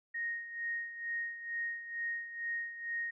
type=tone with tremolo; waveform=sine; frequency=1864.7 Hz; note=A#6; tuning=in tune; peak=-33 dBFS; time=0.14-3.11 s; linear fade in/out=10 ms; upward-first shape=sine; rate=2.2 Hz; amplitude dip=70%; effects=none